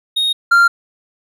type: tone pair in turn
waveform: triangle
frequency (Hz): 3729 / 1389.2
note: A#7 / F6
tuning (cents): 0 / -10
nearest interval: octave + perfect fourth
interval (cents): 1710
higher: first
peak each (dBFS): -12 / -5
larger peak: second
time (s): 0.16-0.33 / 0.51-0.68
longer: neither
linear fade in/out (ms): 10
effects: none